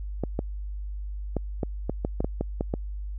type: clicks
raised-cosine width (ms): 2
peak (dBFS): -13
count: 11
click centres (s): 0.237 / 0.391 / 1.367 / 1.632 / 1.896 / 2.049 / 2.205 / 2.245 / 2.41 / 2.609 / 2.739
effects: added 50 Hz sine -31 dBFS peak until 3.18 s